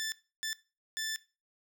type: tone bursts at uneven times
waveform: 15% pulse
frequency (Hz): 1761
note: A6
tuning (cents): +1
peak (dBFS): -27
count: 3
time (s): 0-0.12 / 0.43-0.53 / 0.97-1.16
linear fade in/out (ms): 0
effects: noise-tail reverb RT60 0.3 s tail -18 dB re dry